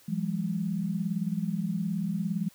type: tone cluster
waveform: sine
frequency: 168.7 / 187.1 / 206.3 Hz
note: E3 / F#3 / G#3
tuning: +40 / +20 / -11 cents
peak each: -31 / -34 / -31 dBFS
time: 0.08-2.49 s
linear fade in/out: 10 ms
effects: white hiss -58 dBFS RMS until 2.54 s